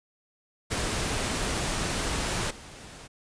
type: noise with level steps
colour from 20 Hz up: pink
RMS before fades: -29 / -45 dBFS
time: 0.7-3.08 s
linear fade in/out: 20 ms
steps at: 2.5 s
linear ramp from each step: 10 ms
effects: resampled to 22050 Hz